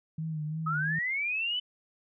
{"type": "tone with vibrato", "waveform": "sine", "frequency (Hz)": 156, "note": "D#3", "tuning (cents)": 5, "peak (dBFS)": -31, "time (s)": [0.18, 0.99], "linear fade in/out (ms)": 5, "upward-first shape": "sine", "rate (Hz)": 2.9, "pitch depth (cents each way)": 52}
{"type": "linear sweep", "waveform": "sine", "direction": "up", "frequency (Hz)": [1244.5, 3030], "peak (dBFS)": -28, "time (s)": [0.66, 1.6], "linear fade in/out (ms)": 10}
{"effects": []}